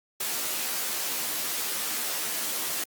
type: noise with comb filter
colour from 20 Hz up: white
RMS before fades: -30 dBFS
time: 0.2-2.84 s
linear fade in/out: 5 ms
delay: 13 ms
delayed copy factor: +0.85
effects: high-pass 200 Hz 12 dB/octave + Opus 48 kbps